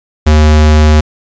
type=tone; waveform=square; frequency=76.5 Hz; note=D#2; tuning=29 cents flat; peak=-4 dBFS; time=0.26-1.01 s; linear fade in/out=10 ms; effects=resampled to 16000 Hz + 7-bit